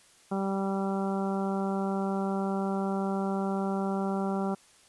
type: harmonic tone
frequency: 194.7 Hz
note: G3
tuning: 12 cents flat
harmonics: 1 / 2 / 3 / 4 / 5 / 6 / 7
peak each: -29 / -34 / -38 / -36 / -42 / -44 / -42 dBFS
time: 0.31-4.55 s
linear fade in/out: 10 ms
effects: white hiss -59 dBFS RMS until 4.88 s + resampled to 24000 Hz